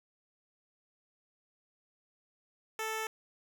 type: tone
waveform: 10% pulse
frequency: 440 Hz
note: A4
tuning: in tune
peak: -26 dBFS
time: 2.79-3.07 s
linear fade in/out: 2 ms
effects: none